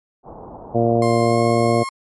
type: low-pass noise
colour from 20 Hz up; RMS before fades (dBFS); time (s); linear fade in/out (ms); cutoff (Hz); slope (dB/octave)
white; -37; 0.23-1.07; 50; 980; 48
type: harmonic tone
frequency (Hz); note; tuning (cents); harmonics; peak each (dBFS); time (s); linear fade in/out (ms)
116.54; A#2; 0; 1 / 2 / 3 / 4 / 5 / 6; -21 / -21 / -21 / -21 / -21 / -21; 0.74-1.84; 20
type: tone with pitch glide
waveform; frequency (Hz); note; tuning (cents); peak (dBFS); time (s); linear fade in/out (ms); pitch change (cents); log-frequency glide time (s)
35% pulse; 1058 to 1075.9; C6 to C6; +19 to +48; -23; 1.02-1.89; 2; +29; 1.24-1.38
effects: MP3 48 kbps